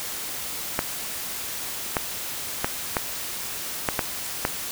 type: clicks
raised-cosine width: 0.5 ms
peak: -6 dBFS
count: 7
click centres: 0.791 / 1.968 / 2.645 / 2.968 / 3.888 / 3.992 / 4.451 s
effects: white hiss -32 dBFS RMS until 4.71 s